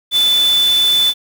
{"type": "tone in noise", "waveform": "sine", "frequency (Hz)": 3500, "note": "A7", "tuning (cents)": -10, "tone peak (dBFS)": -10, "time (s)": [0.11, 1.14], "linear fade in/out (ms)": 50, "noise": "white", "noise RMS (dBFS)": -25, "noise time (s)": [0.11, 1.14], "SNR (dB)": 12, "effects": []}